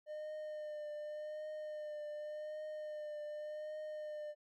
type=tone with vibrato; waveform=triangle; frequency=606 Hz; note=D#5; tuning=46 cents flat; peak=-40 dBFS; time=0.06-4.35 s; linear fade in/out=50 ms; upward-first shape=triangle; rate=0.87 Hz; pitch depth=27 cents each way; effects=none